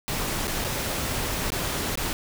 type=noise with dropouts; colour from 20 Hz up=pink; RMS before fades=-28 dBFS; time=0.08-2.13 s; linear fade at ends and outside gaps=0 ms; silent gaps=0.472-0.478 / 0.642-0.646 / 1.503-1.52 / 1.955-1.974 s; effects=none